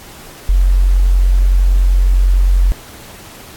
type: tone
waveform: sine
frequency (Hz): 45.33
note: F#1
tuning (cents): -35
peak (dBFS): -7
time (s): 0.49-2.72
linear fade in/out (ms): 0
effects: pink hiss -36 dBFS RMS until 3.56 s + AAC 64 kbps